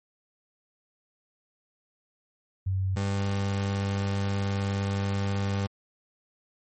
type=tone pair in turn; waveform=sine / 30% pulse; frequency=95 / 99 Hz; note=F#2 / G2; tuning=+46 / +18 cents; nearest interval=minor second; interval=72 cents; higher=second; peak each=-24 / -23 dBFS; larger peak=second; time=2.66-2.96 / 2.96-5.67 s; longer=second; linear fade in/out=10 ms; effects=MP3 32 kbps